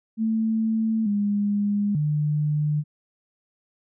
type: tone with pitch steps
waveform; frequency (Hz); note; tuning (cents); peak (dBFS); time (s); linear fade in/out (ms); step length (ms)
sine; 221.9 / 204.5 / 149.7; A3 / G#3 / D3; +15 / -26 / +33; -20; 0.17-2.84; 50; 890
effects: none